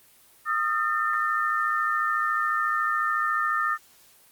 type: tone cluster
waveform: sine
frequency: 1238 / 1352 / 1795 Hz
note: D#6 / E6 / A6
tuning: -9 / +43 / +34 cents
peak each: -25 / -30 / -27 dBFS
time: 0.45-3.78 s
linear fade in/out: 50 ms
effects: white hiss -56 dBFS RMS until 4.31 s + Opus 24 kbps